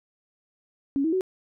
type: tone with pitch steps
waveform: sine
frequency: 277.2 / 322.1 / 374.3 Hz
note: C#4 / E4 / F#4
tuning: 0 / -40 / +20 cents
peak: -21 dBFS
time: 0.96-1.209 s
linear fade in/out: 0 ms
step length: 83 ms
effects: none